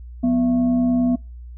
sine tone with frequency modulation, 246.9 Hz, B3, in tune, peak -15 dBFS, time 0.23-1.16 s, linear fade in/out 10 ms, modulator 424 Hz, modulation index 0.42, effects noise-tail reverb RT60 0.3 s tail -26 dB re dry + added 60 Hz sine -34 dBFS peak until 1.57 s

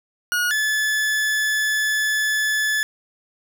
40% pulse tone pair in turn, 1447 / 1726.7 Hz, F#6 / A6, -39 / -33 cents, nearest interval minor third, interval 306 cents, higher second, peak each -18 dBFS, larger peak neither, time 0.32-0.51 / 0.51-2.83 s, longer second, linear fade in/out 0 ms, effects none

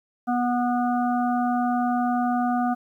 harmonic tone, 244.4 Hz, B3, 18 cents flat, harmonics 1 / 3 / 5 / 6, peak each -23 / -24 / -32 / -36 dBFS, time 0.27-2.75 s, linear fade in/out 20 ms, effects 10-bit

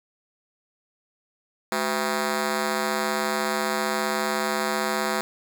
10% pulse ring-modulated tone, 293.7 Hz, D4, in tune, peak -12 dBFS, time 1.72-5.21 s, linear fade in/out 0 ms, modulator 79.5 Hz, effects none

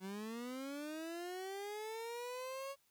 30% pulse linear sweep, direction up, 184.5 to 557 Hz, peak -40 dBFS, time 0-2.76 s, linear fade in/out 50 ms, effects white hiss -75 dBFS RMS until 2.9 s

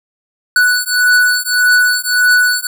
square beating tone pair, 1480 / 1481.7 Hz, F#6 / F#6, 0 / +2 cents, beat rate 1.7 Hz, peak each -13 dBFS, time 0.56-2.67 s, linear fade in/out 2 ms, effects none

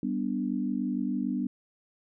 sine chord, G major, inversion none, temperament equal, 196 / 246.9 / 293.7 Hz, G3 / B3 / D4, 0 / 0 / 0 cents, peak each -32 / -30 / -33 dBFS, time 0.03-1.47 s, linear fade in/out 2 ms, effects none

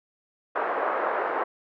pink band-pass noise, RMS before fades -27 dBFS, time 0.55-1.44 s, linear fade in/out 10 ms, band 460 to 1500 Hz, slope 24 dB/octave, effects none

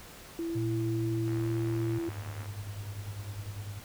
sine tone with pitch glide, 333.3 to 336.2 Hz, E4 to E4, +19 to +34 cents, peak -31 dBFS, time 0.39-2.09 s, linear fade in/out 0 ms, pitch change +15 cents, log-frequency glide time 1.38-1.47 s
sine tone, 116.54 Hz, A#2, in tune, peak -30 dBFS, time 0.55-1.99 s, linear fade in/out 10 ms
click train, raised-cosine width 0.5 ms, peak -31 dBFS, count 91, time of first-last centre 1.28-2.458 s, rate 76.4 Hz
sine tone with tremolo, 101.4 Hz, G#2, 41 cents flat, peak -34 dBFS, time 2.07-3.8 s, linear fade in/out 20 ms, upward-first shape sine, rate 10 Hz, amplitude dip 65%
effects pink hiss -49 dBFS RMS until 3.84 s

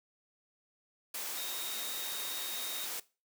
sine tone in noise, 3729 Hz, A#7, in tune, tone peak -41 dBFS, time 1.37-2.86 s, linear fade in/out 5 ms, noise white, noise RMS -39 dBFS, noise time 1.14-3 s, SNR -5 dB, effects noise-tail reverb RT60 0.3 s tail -19 dB re dry + high-pass 300 Hz 12 dB/octave

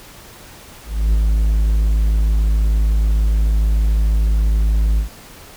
triangle tone with ADSR envelope, 53.3 Hz, G#1, 46 cents sharp, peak -8 dBFS, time 0.85-5.09 s, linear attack 290 ms, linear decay 7 ms, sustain -2 dB, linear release 110 ms, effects pink hiss -40 dBFS RMS until 5.56 s

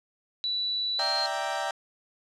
sine tone with pitch glide, 3951 to 4186 Hz, B7 to C8, 0 to 0 cents, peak -26 dBFS, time 0.44-1.26 s, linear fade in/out 0 ms, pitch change +100 cents, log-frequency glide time 0.97-1.03 s
30% pulse chord, E half-diminished seventh, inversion third, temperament equal, 587.3 / 659.3 / 784 / 932.3 Hz, D5 / E5 / G5 / Bb5, 0 / 0 / 0 / 0 cents, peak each -33 / -32 / -29 / -33 dBFS, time 0.99-1.71 s, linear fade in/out 2 ms
effects low-pass 7000 Hz 12 dB/octave

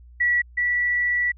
sine tone pair in turn, 1940 / 1952.4 Hz, B6 / B6, -31 / -20 cents, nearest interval unison, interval 11 cents, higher second, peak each -17 / -19 dBFS, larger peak first, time 0.2-0.42 / 0.57-1.32 s, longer second, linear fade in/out 10 ms, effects added 60 Hz sine -44 dBFS peak until 1.37 s

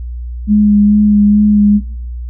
sine tone with vibrato, 207.7 Hz, G#3, in tune, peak -5 dBFS, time 0.47-1.81 s, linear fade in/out 50 ms, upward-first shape sine, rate 2.3 Hz, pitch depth 17 cents each way, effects noise-tail reverb RT60 0.6 s tail -21 dB re dry + added 60 Hz sine -20 dBFS peak until 2.29 s

